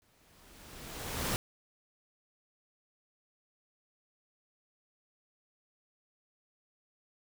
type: noise with exponential growth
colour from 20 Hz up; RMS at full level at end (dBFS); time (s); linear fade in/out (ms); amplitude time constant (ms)
pink; -31; 0.02-1.36; 0; 290
effects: none